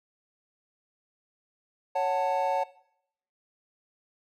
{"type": "chord", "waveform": "triangle", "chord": "F# minor", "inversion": "second", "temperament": "just", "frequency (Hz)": [555, 740, 888], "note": ["C#5", "F#5", "A5"], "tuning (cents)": [2, 0, 16], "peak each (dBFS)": -27, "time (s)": [1.95, 2.64], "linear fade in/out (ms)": 10, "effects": ["noise-tail reverb RT60 0.7 s tail -18 dB re dry"]}